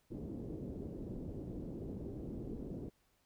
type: low-pass noise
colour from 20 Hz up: white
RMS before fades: -44 dBFS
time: 0.1-2.9 s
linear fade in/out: 20 ms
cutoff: 380 Hz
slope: 24 dB/octave
effects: pink hiss -75 dBFS RMS until 3.25 s